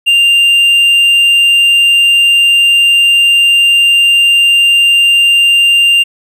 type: tone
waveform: triangle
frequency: 2791 Hz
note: F7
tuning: 2 cents flat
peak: -3 dBFS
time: 0.06-6.04 s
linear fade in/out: 20 ms
effects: none